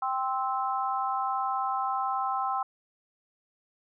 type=chord; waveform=sine; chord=C major; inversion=second; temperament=just; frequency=784.9 / 1046.5 / 1308.1 Hz; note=G5 / C6 / E6; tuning=+2 / 0 / -14 cents; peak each=-30 / -31 / -32 dBFS; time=0.02-2.63 s; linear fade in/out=5 ms; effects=none